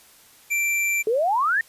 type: tone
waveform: square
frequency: 2349 Hz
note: D7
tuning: in tune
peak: -21 dBFS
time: 0.5-1.03 s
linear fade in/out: 20 ms
type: exponential sweep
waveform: sine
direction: up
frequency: 419.2 to 1864.7 Hz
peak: -18 dBFS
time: 1.07-1.61 s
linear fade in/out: 2 ms
effects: white hiss -52 dBFS RMS until 1.68 s + resampled to 32000 Hz